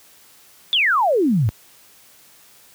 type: exponential sweep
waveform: sine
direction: down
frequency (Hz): 3599 to 98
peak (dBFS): -14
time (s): 0.73-1.49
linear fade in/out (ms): 0
effects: white hiss -50 dBFS RMS until 2.74 s + high-pass 60 Hz 12 dB/octave